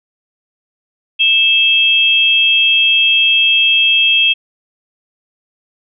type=tone pair together; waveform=sine; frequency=2637 / 3235 Hz; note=E7 / G#7; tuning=0 / -46 cents; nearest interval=major third; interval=354 cents; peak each=-11 dBFS; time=1.19-4.34 s; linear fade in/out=20 ms; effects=none